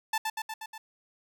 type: tone with echo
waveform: sawtooth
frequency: 880 Hz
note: A5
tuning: in tune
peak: -22 dBFS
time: 0.13-0.18 s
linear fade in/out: 5 ms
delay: 120 ms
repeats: 5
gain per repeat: -3 dB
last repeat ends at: 0.78 s
effects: none